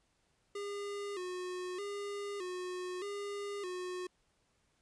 square tone with vibrato, 383.8 Hz, G4, 37 cents flat, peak -39 dBFS, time 0.55-4.07 s, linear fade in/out 5 ms, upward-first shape square, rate 0.81 Hz, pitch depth 95 cents each way, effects pink hiss -75 dBFS RMS until 4.81 s + resampled to 22050 Hz

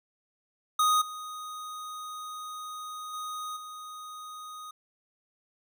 square tone with level steps, 1244.5 Hz, D#6, in tune, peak -22 / -38 / -35 / -41 dBFS, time 0.79-4.71 s, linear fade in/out 5 ms, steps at 1.01 / 3.13 / 3.56 s, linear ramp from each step 10 ms, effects none

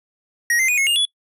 square tone with pitch steps, 1889 / 2077 / 2468 / 2175 / 2826 / 3408 Hz, A#6 / C7 / D#7 / C#7 / F7 / G#7, +22 / -13 / -15 / -33 / +20 / +44 cents, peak -16 dBFS, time 0.5-1.052 s, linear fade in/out 2 ms, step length 92 ms, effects noise-tail reverb RT60 0.1 s tail -26 dB re dry + resampled to 32000 Hz

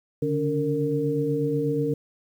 sine tone cluster, 139.3 / 147.5 / 285.7 / 458.5 Hz, C#3 / D3 / D4 / A#4, +9 / +8 / -48 / -29 cents, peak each -34 / -28 / -27 / -25 dBFS, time 0.22-1.94 s, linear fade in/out 5 ms, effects 9-bit

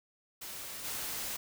white noise with level steps, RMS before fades -43 / -38 dBFS, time 0.41-1.37 s, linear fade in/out 10 ms, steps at 0.84 s, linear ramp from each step 10 ms, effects none

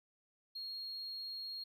triangle tone, 4271 Hz, C8, 35 cents sharp, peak -39 dBFS, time 0.55-1.64 s, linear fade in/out 10 ms, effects tanh soft clip ceiling -38 dBFS

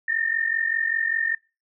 sine tone pair together, 1792.9 / 1838 Hz, A6 / A#6, +32 / -25 cents, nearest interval unison, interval 43 cents, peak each -24 dBFS, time 0.08-1.35 s, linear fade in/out 5 ms, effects noise-tail reverb RT60 0.3 s tail -25 dB re dry

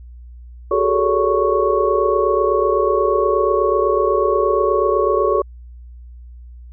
sine tone cluster, 376.4 / 415.6 / 443.8 / 566 / 1108 Hz, F#4 / G#4 / A4 / C#5 / C#6, +30 / +1 / +15 / +36 / -1 cents, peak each -20 dBFS, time 0.71-5.42 s, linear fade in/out 5 ms, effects added 60 Hz sine -35 dBFS peak until 6.72 s

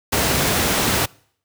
pink noise, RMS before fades -18 dBFS, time 0.12-1.06 s, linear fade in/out 10 ms, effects noise-tail reverb RT60 0.6 s tail -25 dB re dry + high-pass 80 Hz 12 dB/octave

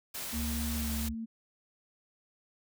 white noise, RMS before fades -39 dBFS, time 0.14-1.09 s, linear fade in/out 10 ms
sine tone with vibrato, 71.3 Hz, C#2, 49 cents sharp, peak -34 dBFS, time 0.32-1.15 s, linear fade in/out 50 ms, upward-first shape sine, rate 7.2 Hz, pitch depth 34 cents each way
sine tone with pitch glide, 231.9 to 225.7 Hz, A#3 to A3, -9 to +44 cents, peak -35 dBFS, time 0.32-1.26 s, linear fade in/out 20 ms, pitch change -47 cents, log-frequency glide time 0.73-0.87 s
effects none

